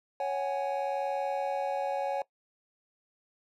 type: chord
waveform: triangle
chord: C# suspended fourth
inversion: none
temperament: equal with one note detuned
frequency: 554.4 / 749.9 / 830.6 Hz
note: C#5 / F#5 / G#5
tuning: 0 / +23 / 0 cents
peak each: -30 / -33 / -32 dBFS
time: 0.2-2.22 s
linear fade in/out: 2 ms
effects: noise-tail reverb RT60 0.1 s tail -20 dB re dry